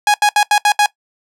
sawtooth tone bursts at uneven times, 830 Hz, G#5, 1 cent flat, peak -5 dBFS, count 6, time 0.07-0.14 / 0.22-0.29 / 0.36-0.43 / 0.51-0.58 / 0.65-0.72 / 0.79-0.86 s, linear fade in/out 2 ms, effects noise-tail reverb RT60 0.1 s tail -19 dB re dry + low-pass 10000 Hz 12 dB/octave

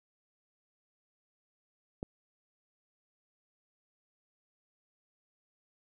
click, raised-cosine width 2 ms, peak -23 dBFS, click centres 2.029 s, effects none

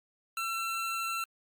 25% pulse tone, 1347 Hz, E6, 37 cents sharp, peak -28 dBFS, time 0.37-1.24 s, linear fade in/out 2 ms, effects Opus 48 kbps

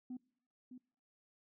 sine tone with echo, 251.9 Hz, B3, 34 cents sharp, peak -40 dBFS, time 0.1-0.17 s, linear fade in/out 5 ms, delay 610 ms, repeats 1, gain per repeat -9 dB, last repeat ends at 0.78 s, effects noise-tail reverb RT60 0.6 s tail -24 dB re dry + tanh soft clip ceiling -39 dBFS

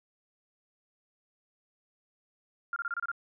sine tone bursts, 1396.9 Hz, F6, in tune, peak -30 dBFS, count 7, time 2.73-3.116 s, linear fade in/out 2 ms, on 32 ms, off 27 ms, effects none

